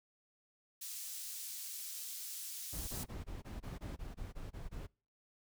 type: high-pass noise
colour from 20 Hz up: pink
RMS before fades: -45 dBFS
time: 0.81-3.04 s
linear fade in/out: 10 ms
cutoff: 6000 Hz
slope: 12 dB/octave
type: noise bursts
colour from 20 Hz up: brown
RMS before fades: -44 dBFS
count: 12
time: 2.72-4.871 s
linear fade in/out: 20 ms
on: 160 ms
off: 21 ms
effects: noise-tail reverb RT60 0.4 s tail -26 dB re dry